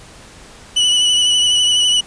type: tone with vibrato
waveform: 40% pulse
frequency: 2960 Hz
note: F#7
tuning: in tune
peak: -10 dBFS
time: 0.76-2.01 s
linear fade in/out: 10 ms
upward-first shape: triangle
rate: 12 Hz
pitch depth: 32 cents each way
effects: pink hiss -40 dBFS RMS until 2.06 s + resampled to 22050 Hz